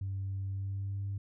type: tone with pitch glide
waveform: sine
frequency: 97 to 99.21 Hz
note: G2 to G2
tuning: -18 to +21 cents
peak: -32 dBFS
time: 0.01-1.18 s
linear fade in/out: 5 ms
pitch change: +39 cents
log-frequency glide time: 0.47-1.04 s
effects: tanh soft clip ceiling -30 dBFS